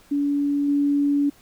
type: tone with level steps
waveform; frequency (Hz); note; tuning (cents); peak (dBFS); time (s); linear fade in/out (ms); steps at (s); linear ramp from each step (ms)
sine; 285.8; D4; -47; -19 / -17; 0.11-1.3; 10; 0.68; 5
effects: pink hiss -54 dBFS RMS until 1.41 s